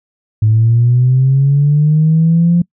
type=linear sweep; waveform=sine; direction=up; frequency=106.8 to 174.61 Hz; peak=-6 dBFS; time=0.42-2.62 s; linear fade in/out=5 ms; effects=noise-tail reverb RT60 0.1 s tail -26 dB re dry + tanh soft clip ceiling -2 dBFS